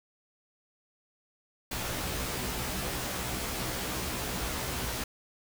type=noise with comb filter; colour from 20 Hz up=pink; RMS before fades=-34 dBFS; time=1.71-5.04 s; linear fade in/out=5 ms; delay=16 ms; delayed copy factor=+1; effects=none